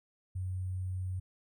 sine tone with sample-and-hold, 92.5 Hz, F#2, in tune, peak -33 dBFS, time 0.35-1.2 s, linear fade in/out 10 ms, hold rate 8820 Hz, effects none

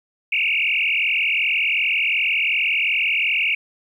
sine tone with frequency modulation, 2513 Hz, D#7, 17 cents sharp, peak -17 dBFS, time 0.32-3.55 s, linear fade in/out 5 ms, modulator 42.7 Hz, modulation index 7.2, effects 9-bit

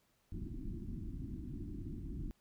pink low-pass noise, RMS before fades -43 dBFS, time 0.32-2.31 s, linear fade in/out 0 ms, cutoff 350 Hz, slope 96 dB/octave, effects pink hiss -75 dBFS RMS until 2.4 s

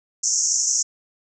pink band-pass noise, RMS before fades -21 dBFS, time 0.23-0.83 s, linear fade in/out 10 ms, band 5600 to 7300 Hz, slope 96 dB/octave, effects none

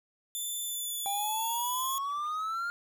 5% pulse tone with pitch glide, 3528 to 3373 Hz, A7 to G#7, +4 to +26 cents, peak -26 dBFS, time 0.35-1.98 s, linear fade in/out 0 ms, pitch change -78 cents, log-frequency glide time 0.61-1.53 s
triangle exponential sweep, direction up, 786 to 1415 Hz, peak -29 dBFS, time 1.06-2.7 s, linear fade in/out 0 ms
effects 10-bit

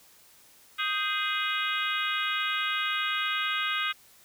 harmonic tone with a mistuned harmonic, 415.3 Hz, G#4, in tune, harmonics 3 / 4 / 5 / 6 / 7 / 8 / 9, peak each -32 / -33 / -34 / -35 / -35 / -36 / -37 dBFS, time 0.78-3.93 s, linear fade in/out 20 ms, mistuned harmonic 4, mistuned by -100 cents, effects white hiss -57 dBFS RMS until 4.24 s

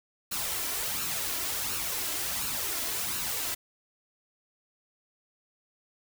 white noise with flanger, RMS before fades -32 dBFS, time 0.31-3.55 s, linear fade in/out 10 ms, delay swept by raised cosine 0.72 to 3.02 ms, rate 1.4 Hz, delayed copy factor +0.55, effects none

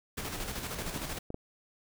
pink noise with tremolo, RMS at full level -36 dBFS, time 0.17-1.19 s, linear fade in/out 10 ms, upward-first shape square, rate 13 Hz, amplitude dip 40%
clicks, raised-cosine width 2 ms, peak -24 dBFS, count 3, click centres 0.962 / 1.304 / 1.344 s
effects none

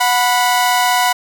sawtooth tone pair together, 732 / 987.8 Hz, F#5 / B5, -19 / 0 cents, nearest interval perfect fourth, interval 519 cents, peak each -11 dBFS, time 0-1.13 s, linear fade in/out 10 ms, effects none

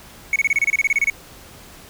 triangle tone bursts, 2217 Hz, C#7, in tune, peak -12 dBFS, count 14, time 0.33-1.1 s, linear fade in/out 2 ms, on 29 ms, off 28 ms, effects pink hiss -43 dBFS RMS until 1.89 s

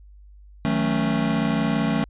square chord, D# half-diminished seventh, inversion none, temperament equal with one note detuned, 159.11 / 185 / 220 / 277.2 Hz, D#3 / F#3 / A3 / C#4, +39 / 0 / 0 / 0 cents, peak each -27 / -29 / -24 / -27 dBFS, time 0.65-2.04 s, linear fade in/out 0 ms, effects added 50 Hz sine -44 dBFS peak until 2.09 s + resampled to 8000 Hz

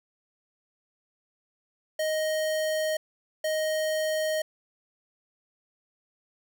square tone pair in turn, 624 / 624 Hz, D#5 / D#5, +5 / +5 cents, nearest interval unison, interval 0 cents, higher neither, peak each -26 dBFS, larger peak neither, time 1.99-2.97 / 3.44-4.42 s, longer neither, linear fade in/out 5 ms, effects none

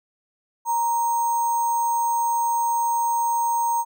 sine tone with sample-and-hold, 936 Hz, A#5, 7 cents sharp, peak -19 dBFS, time 0.65-3.85 s, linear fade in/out 50 ms, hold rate 7350 Hz, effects none

